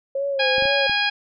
sine tone with vibrato, 539 Hz, C#5, 49 cents flat, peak -21 dBFS, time 0.15-0.87 s, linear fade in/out 5 ms, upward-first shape sine, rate 2.1 Hz, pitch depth 72 cents each way
harmonic tone, 822 Hz, G#5, 18 cents flat, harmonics 1 / 2 / 3 / 4 / 5 / 6, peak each -27 / -23 / -24 / -25 / -30 / -29 dBFS, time 0.39-1.1 s, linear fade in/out 10 ms
clicks, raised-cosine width 3 ms, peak -23 dBFS, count 4, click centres 0.582 / 0.624 / 0.655 / 0.896 s
effects none

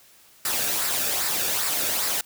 white noise with flanger, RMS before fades -25 dBFS, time 0.45-2.21 s, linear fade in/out 2 ms, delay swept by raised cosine 0.31 to 1 ms, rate 2.5 Hz, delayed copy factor -0.5, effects white hiss -54 dBFS RMS until 2.25 s

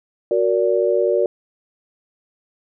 sine chord, Gb augmented, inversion none, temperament equal with one note detuned, 370 / 466.2 / 577.9 Hz, Gb4 / Bb4 / D5, 0 / 0 / -28 cents, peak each -19 dBFS, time 0.31-1.26 s, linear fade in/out 2 ms, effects none

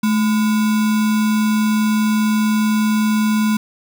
sine tone with sample-and-hold, 215.3 Hz, A3, 37 cents flat, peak -13 dBFS, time 0.03-3.57 s, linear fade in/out 5 ms, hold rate 1225 Hz, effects none

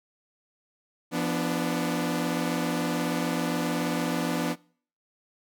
sawtooth chord, B diminished, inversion second, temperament equal with one note detuned, 170.82 / 246.9 / 293.7 Hz, F3 / B3 / D4, -38 / 0 / 0 cents, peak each -27 / -26 / -26 dBFS, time 1.11-4.56 s, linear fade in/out 50 ms, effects noise-tail reverb RT60 0.5 s tail -24 dB re dry

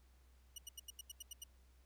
15% pulse tone bursts, 2919 Hz, F#7, 24 cents flat, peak -39 dBFS, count 9, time 0.56-1.439 s, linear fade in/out 5 ms, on 23 ms, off 84 ms, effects added 63 Hz sine -64 dBFS peak until 1.85 s + pink hiss -75 dBFS RMS until 1.85 s

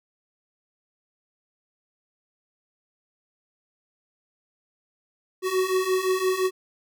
square beating tone pair, 370 / 375.8 Hz, F#4 / F#4, 0 / +27 cents, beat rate 5.8 Hz, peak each -27 / -24 dBFS, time 5.42-6.51 s, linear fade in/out 50 ms, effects none

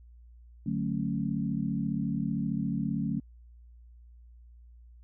sine chord, D major seventh, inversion none, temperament equal with one note detuned, 146.83 / 185 / 220 / 273.8 Hz, D3 / F#3 / A3 / C#4, 0 / 0 / 0 / -21 cents, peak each -34 / -33 / -32 / -35 dBFS, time 0.66-3.2 s, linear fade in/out 5 ms, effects added 59 Hz sine -50 dBFS peak until 5.03 s

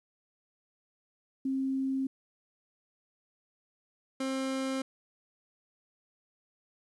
sine / 30% pulse tone pair in turn, 266.9 / 265.5 Hz, C4 / C4, +35 / +25 cents, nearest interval unison, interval 10 cents, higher first, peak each -28 dBFS, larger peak neither, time 1.45-2.07 / 4.2-4.82 s, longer neither, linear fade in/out 5 ms, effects resampled to 24000 Hz + 11-bit

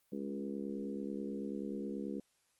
harmonic tone with a mistuned harmonic, 69.3 Hz, C#2, in tune, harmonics 3 / 4 / 5 / 6 / 7, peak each -41 / -43 / -45 / -47 / -48 dBFS, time 0.12-2.2 s, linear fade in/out 5 ms, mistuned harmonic 3, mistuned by -17 cents, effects white hiss -75 dBFS RMS until 2.59 s + Opus 24 kbps

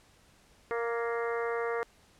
harmonic tone with a mistuned harmonic, 233.1 Hz, A#3, in tune, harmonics 2 / 3 / 4 / 5 / 6 / 7 / 8 / 9, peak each -31 / -40 / -42 / -39 / -41 / -45 / -43 / -46 dBFS, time 0.71-1.83 s, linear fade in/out 0 ms, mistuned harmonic 7, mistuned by +37 cents, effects pink hiss -62 dBFS RMS until 2.19 s + low-pass 10000 Hz 12 dB/octave

